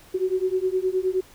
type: beating tone pair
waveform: sine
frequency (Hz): 368.3 / 377.9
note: F#4 / F#4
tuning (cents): -8 / +37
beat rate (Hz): 9.6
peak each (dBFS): -24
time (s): 0.14-1.21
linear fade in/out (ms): 10
effects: pink hiss -51 dBFS RMS until 1.34 s